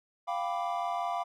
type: chord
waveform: triangle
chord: G dominant seventh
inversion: third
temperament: equal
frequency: 698.5 / 784 / 987.8 / 1174.7 Hz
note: F5 / G5 / B5 / D6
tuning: 0 / 0 / 0 / 0 cents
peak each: -31 / -35 / -35 / -36 dBFS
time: 0.27-1.24 s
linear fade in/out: 20 ms
effects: none